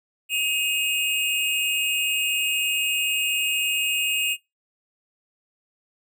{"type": "tone pair together", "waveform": "square", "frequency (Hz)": [2533, 2824], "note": ["D#7", "F7"], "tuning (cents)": [30, 19], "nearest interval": "major second", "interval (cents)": 189, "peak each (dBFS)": -25, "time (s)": [0.29, 4.37], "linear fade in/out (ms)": 50, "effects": ["noise-tail reverb RT60 0.2 s tail -20 dB re dry"]}